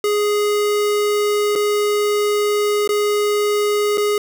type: tone with dropouts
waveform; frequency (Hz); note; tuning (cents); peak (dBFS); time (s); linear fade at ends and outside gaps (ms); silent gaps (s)
square; 415.3; G#4; 0; -16; 0.04-4.18; 2; 1.554-1.558 / 2.876-2.891 / 3.974-3.979
effects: none

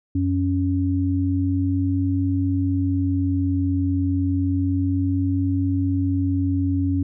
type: tone pair together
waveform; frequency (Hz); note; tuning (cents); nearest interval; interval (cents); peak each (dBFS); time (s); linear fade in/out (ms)
sine; 92.5 / 277.2; F#2 / C#4; 0 / 0; octave + perfect fifth; 1900; -21; 0.15-7.03; 5
effects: none

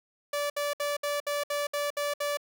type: tone bursts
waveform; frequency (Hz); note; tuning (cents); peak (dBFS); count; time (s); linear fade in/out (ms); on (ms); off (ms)
sawtooth; 580; D5; -22; -24; 9; 0.33-2.372; 5; 170; 64
effects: none

